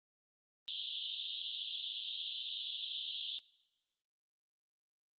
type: band-pass noise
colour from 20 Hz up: white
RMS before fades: -42 dBFS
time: 0.68-3.39 s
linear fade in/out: 0 ms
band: 3000 to 3800 Hz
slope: 96 dB/octave
effects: noise-tail reverb RT60 1.0 s tail -22 dB re dry + Opus 24 kbps